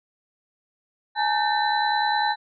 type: tone cluster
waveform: sine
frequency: 843 / 913 / 1541 / 1797 / 3993 Hz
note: G#5 / A#5 / G6 / A6 / B7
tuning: +26 / -36 / -30 / +36 / +18 cents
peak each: -22 / -28 / -30 / -29 / -29 dBFS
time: 1.15-2.36 s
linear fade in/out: 50 ms
effects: none